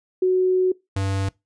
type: tone pair in turn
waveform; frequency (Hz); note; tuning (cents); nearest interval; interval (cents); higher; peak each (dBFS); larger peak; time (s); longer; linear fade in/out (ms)
sine / square; 370 / 97.27; F#4 / G2; 0 / -13; octave + major seventh; 2313; first; -15 / -22; first; 0.22-0.72 / 0.96-1.29; first; 5
effects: noise-tail reverb RT60 0.2 s tail -22 dB re dry + resampled to 22050 Hz